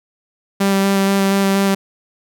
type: tone with vibrato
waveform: sawtooth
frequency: 196 Hz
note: G3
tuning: in tune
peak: -9 dBFS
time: 0.6-1.75 s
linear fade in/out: 10 ms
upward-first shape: square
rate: 4.2 Hz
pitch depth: 9 cents each way
effects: none